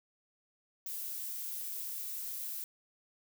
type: noise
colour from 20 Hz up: violet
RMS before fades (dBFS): -40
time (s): 0.86-2.64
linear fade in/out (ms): 2
effects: none